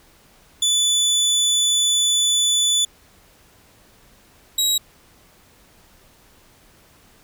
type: tone pair in turn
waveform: 25% pulse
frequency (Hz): 3479 / 3844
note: A7 / B7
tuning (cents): -20 / -48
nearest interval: major second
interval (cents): 172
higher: second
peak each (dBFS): -12 / -13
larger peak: first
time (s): 0.62-2.85 / 4.58-4.78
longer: first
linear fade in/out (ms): 5
effects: pink hiss -53 dBFS RMS until 7.23 s